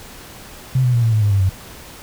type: tone with pitch steps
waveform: sine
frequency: 130 / 124.2 / 118.66 / 113.37 / 108.31 / 103.48 / 98.86 / 94.45 Hz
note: C3 / B2 / A#2 / A#2 / A2 / G#2 / G2 / F#2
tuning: -11 / +10 / +31 / -48 / -27 / -6 / +15 / +36 cents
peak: -12 dBFS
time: 0.75-1.494 s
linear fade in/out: 5 ms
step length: 93 ms
effects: pink hiss -38 dBFS RMS until 2.02 s